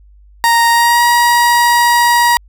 30% pulse tone with pitch glide, 932.3 to 954.1 Hz, A#5 to A#5, 0 to +40 cents, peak -5 dBFS, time 0.44-2.37 s, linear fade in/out 0 ms, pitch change +40 cents, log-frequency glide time 0.7-1.03 s, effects added 50 Hz sine -40 dBFS peak until 2.48 s

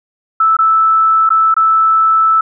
sine tone with dropouts, 1315 Hz, E6, 5 cents flat, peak -7 dBFS, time 0.4-2.41 s, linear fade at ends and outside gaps 5 ms, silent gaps 0.568-0.588 / 1.292-1.303 / 1.542-1.565 s, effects none

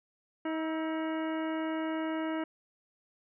harmonic tone with a mistuned harmonic, 317.9 Hz, D#4, 37 cents sharp, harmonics 1 / 2 / 3 / 4 / 5 / 6 / 7 / 9, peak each -32 / -38 / -42 / -44 / -46 / -48 / -49 / -51 dBFS, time 0.45-2.44 s, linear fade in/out 5 ms, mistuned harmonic 4, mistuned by +50 cents, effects none

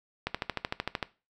click train, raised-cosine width 0.3 ms, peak -13 dBFS, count 11, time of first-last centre 0.27-1.028 s, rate 13.2 Hz, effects noise-tail reverb RT60 0.3 s tail -18 dB re dry

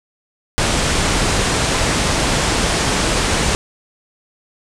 pink low-pass noise, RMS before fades -17 dBFS, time 0.58-3.55 s, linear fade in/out 0 ms, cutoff 9500 Hz, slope 48 dB/octave, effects none

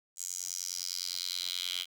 10% pulse tone with high-pass filter sweep, 89.7 Hz, F2, 47 cents sharp, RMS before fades -37 dBFS, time 0.16-1.86 s, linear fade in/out 50 ms, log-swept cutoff 7200 to 3200 Hz, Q 4.4, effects none

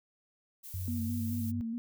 violet noise, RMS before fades -46 dBFS, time 0.63-1.52 s, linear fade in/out 20 ms
sine tone with pitch glide, 92.5 to 97.66 Hz, F#2 to G2, 0 to -6 cents, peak -34 dBFS, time 0.74-1.61 s, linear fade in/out 0 ms, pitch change +94 cents, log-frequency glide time 0.96-1.25 s
sine tone with vibrato, 233.1 Hz, A#3, in tune, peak -33 dBFS, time 0.88-1.78 s, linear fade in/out 0 ms, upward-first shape square, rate 4.7 Hz, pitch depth 41 cents each way
effects none

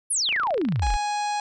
sine exponential sweep, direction down, 11175 to 30.87 Hz, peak -21 dBFS, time 0.1-0.97 s, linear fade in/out 10 ms
click train, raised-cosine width 0.3 ms, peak -20 dBFS, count 19, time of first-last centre 0.29-0.94 s, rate 27.7 Hz
harmonic tone, 830.6 Hz, G#5, in tune, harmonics 1 / 2 / 3 / 4 / 5 / 6 / 7 / 8 / 9 / 10, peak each -24 / -38 / -37 / -44 / -38 / -46 / -42 / -51 / -44 / -48 dBFS, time 0.82-1.4 s, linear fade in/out 2 ms
effects none

